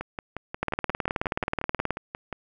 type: two click trains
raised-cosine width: 0.5 ms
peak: -10 / -17 dBFS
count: 25 / 14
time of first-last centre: 0.63-1.907 / 0.01-2.327 s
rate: 18.8 / 5.61 Hz
effects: none